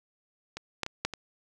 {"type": "clicks", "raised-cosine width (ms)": 0.2, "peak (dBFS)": [-20, -12, -17, -10, -20], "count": 5, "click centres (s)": [0.57, 0.833, 0.864, 1.05, 1.137], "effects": []}